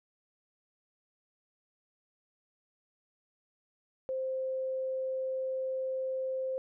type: tone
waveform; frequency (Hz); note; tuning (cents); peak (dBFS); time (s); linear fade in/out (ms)
sine; 523.3; C5; 0; -31; 4.09-6.58; 0
effects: none